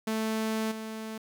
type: tone with level steps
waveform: sawtooth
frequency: 220 Hz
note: A3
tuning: in tune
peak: -24 / -32 dBFS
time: 0.07-1.18 s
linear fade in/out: 5 ms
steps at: 0.71 s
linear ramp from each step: 10 ms
effects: 11-bit